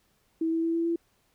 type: tone with pitch steps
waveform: sine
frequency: 325 / 327.8 / 330.7 / 333.6 / 336.5 Hz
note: E4 / E4 / E4 / E4 / E4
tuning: -24 / -10 / +6 / +21 / +36 cents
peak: -24 dBFS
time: 0.41-0.96 s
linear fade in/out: 5 ms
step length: 110 ms
effects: pink hiss -69 dBFS RMS until 1.34 s